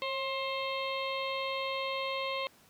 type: harmonic tone with a mistuned harmonic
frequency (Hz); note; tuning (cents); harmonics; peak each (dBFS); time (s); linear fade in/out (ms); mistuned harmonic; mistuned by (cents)
530; C5; +22; 1 / 2 / 4 / 5 / 6 / 7 / 8; -36 / -37 / -40 / -42 / -42 / -45 / -46; 0.02-2.47; 0; 1; +34
effects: pink hiss -61 dBFS RMS until 2.69 s + high-pass 100 Hz 12 dB/octave